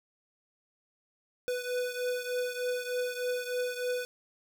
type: beating tone pair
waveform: square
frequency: 495 / 498.3 Hz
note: B4 / B4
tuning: +4 / +15 cents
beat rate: 3.3 Hz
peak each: -33 / -37 dBFS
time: 1.48-4.05 s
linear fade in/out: 0 ms
effects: none